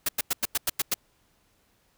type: noise bursts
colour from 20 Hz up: white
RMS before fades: -25 dBFS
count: 8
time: 0.06-0.942 s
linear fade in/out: 5 ms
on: 28 ms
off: 94 ms
effects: pink hiss -67 dBFS RMS until 1.97 s